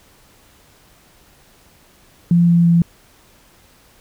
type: tone with pitch steps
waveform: sine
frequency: 172.1 / 170.91 / 169.73 Hz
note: F3 / F3 / F3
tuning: -25 / -37 / -49 cents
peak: -9 dBFS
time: 2.31-2.82 s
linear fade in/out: 2 ms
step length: 170 ms
effects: pink hiss -51 dBFS RMS until 4 s